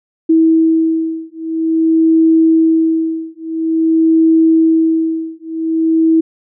sine beating tone pair, 323.4 / 323.89 Hz, E4 / E4, -33 / -30 cents, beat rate 0.49 Hz, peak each -12 dBFS, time 0.29-6.21 s, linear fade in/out 10 ms, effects none

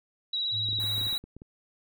sine tone with vibrato, 3873 Hz, B7, 35 cents flat, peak -27 dBFS, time 0.33-1.18 s, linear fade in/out 5 ms, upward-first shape sine, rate 17 Hz, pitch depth 30 cents each way
sine tone, 106.8 Hz, G#2, 49 cents sharp, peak -35 dBFS, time 0.51-1.11 s, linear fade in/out 50 ms
clicks, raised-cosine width 3 ms, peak -32 dBFS, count 11, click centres 0.688 / 0.73 / 0.788 / 0.841 / 0.98 / 1.013 / 1.068 / 1.128 / 1.24 / 1.366 / 1.419 s
white band-stop noise, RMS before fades -41 dBFS, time 0.8-1.18 s, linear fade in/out 0 ms, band 2100 to 9600 Hz, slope 24 dB/octave
effects none

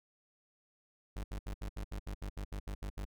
40% pulse tone bursts, 50 Hz, G1, 35 cents sharp, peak -37 dBFS, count 13, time 1.16-3.052 s, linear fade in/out 5 ms, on 80 ms, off 71 ms, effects none

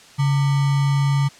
sine tone with sample-and-hold, 140 Hz, C#3, 18 cents sharp, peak -15 dBFS, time 0.18-1.29 s, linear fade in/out 20 ms, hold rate 1050 Hz, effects white hiss -46 dBFS RMS until 1.39 s + low-pass 7000 Hz 12 dB/octave

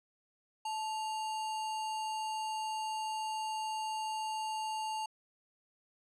sine tone with sample-and-hold, 873 Hz, A5, 14 cents flat, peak -34 dBFS, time 0.65-5.06 s, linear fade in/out 5 ms, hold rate 3675 Hz, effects resampled to 22050 Hz

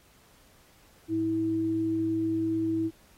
sine tone pair together, 107.33 / 324.6 Hz, A2 / E4, -43 / -27 cents, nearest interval octave + perfect fifth, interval 1916 cents, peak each -37 / -25 dBFS, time 1.08-2.91 s, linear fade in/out 50 ms, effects pink hiss -60 dBFS RMS until 3.17 s + AAC 48 kbps

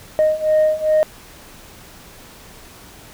sine beating tone pair, 618 / 620.5 Hz, D#5 / D#5, -12 / -5 cents, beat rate 2.5 Hz, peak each -16 / -14 dBFS, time 0.19-1.03 s, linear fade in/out 0 ms, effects tanh soft clip ceiling -9 dBFS + pink hiss -42 dBFS RMS until 3.13 s

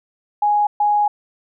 sine tone bursts at uneven times, 830.6 Hz, G#5, in tune, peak -13 dBFS, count 2, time 0.42-0.67 / 0.8-1.08 s, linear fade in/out 5 ms, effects none

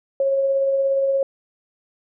sine tone with tremolo, 545 Hz, C#5, 29 cents flat, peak -15 dBFS, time 0.2-1.23 s, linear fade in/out 2 ms, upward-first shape triangle, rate 17 Hz, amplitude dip 30%, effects none

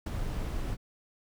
brown noise with ADSR envelope, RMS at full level -30 dBFS, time 0.06-0.77 s, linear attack 6 ms, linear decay 21 ms, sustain -3 dB, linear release 39 ms, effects none

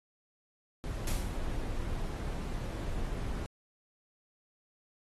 brown noise, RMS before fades -35 dBFS, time 0.84-3.46 s, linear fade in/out 0 ms
white noise with exponential decay, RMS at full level -37 dBFS, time 1.07-1.53 s, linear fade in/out 2 ms, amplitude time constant 100 ms
effects AAC 32 kbps

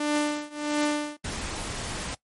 sawtooth tone with tremolo, 296.9 Hz, D4, 19 cents sharp, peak -17 dBFS, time 0-1.17 s, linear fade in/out 5 ms, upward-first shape triangle, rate 1.5 Hz, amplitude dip 95%
pink noise, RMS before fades -33 dBFS, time 1.24-2.15 s, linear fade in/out 10 ms
effects noise-tail reverb RT60 0.1 s tail -19 dB re dry + MP3 48 kbps

